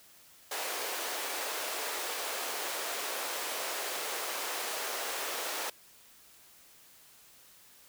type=high-pass noise; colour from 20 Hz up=pink; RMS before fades=-36 dBFS; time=0.51-5.7 s; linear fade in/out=5 ms; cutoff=430 Hz; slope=24 dB/octave; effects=white hiss -58 dBFS RMS until 7.88 s